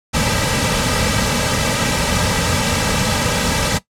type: noise with comb filter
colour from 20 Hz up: pink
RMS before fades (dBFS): -17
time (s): 0.13-3.79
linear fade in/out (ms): 20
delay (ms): 2.8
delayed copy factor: -0.7
effects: noise-tail reverb RT60 0.1 s tail -17 dB re dry + low-pass 9000 Hz 12 dB/octave